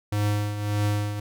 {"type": "tone with tremolo", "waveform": "square", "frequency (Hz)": 103.83, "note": "G#2", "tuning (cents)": 0, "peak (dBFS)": -21, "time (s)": [0.12, 1.2], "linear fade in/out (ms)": 5, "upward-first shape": "triangle", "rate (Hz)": 1.7, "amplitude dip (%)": 65, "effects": []}